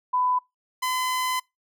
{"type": "tone pair in turn", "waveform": ["sine", "sawtooth"], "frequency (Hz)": [1000, 1017.5], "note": ["B5", "C6"], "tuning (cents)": [21, -49], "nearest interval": "unison", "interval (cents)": 30, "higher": "second", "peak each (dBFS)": [-20, -20], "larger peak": "neither", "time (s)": [[0.13, 0.39], [0.82, 1.4]], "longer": "second", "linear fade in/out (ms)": 10, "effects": ["noise-tail reverb RT60 0.2 s tail -25 dB re dry"]}